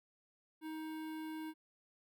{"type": "tone with notch filter", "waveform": "square", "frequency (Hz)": 314.7, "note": "D#4", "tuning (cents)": 20, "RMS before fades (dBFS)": -44, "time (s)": [0.61, 1.54], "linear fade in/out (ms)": 50, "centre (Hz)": 6300, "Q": 0.66, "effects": []}